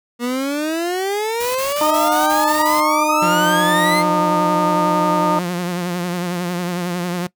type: exponential sweep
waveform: 30% pulse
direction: up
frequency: 236.8 to 2129 Hz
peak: -16 dBFS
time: 0.19-4.04 s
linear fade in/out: 50 ms
type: noise bursts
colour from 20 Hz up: white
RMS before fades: -28 dBFS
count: 8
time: 1.4-2.803 s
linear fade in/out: 5 ms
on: 150 ms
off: 29 ms
type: harmonic tone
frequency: 304.9 Hz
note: D#4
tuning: 35 cents flat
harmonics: 1 / 2 / 3 / 4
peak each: -22 / -21 / -18 / -21 dBFS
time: 1.81-5.39 s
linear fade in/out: 2 ms
type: tone with vibrato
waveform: sawtooth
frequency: 176.7 Hz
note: F3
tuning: 21 cents sharp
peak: -16 dBFS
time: 3.22-7.27 s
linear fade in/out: 5 ms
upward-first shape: triangle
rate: 11 Hz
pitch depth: 57 cents each way
effects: noise-tail reverb RT60 0.1 s tail -21 dB re dry